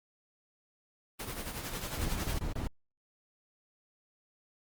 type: noise with tremolo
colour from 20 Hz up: pink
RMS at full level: -36 dBFS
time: 1.19-2.39 s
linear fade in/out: 10 ms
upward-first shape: triangle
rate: 11 Hz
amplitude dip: 65%
type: noise bursts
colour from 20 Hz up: brown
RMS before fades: -34 dBFS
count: 5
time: 1.97-2.674 s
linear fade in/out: 5 ms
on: 120 ms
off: 26 ms
effects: Opus 24 kbps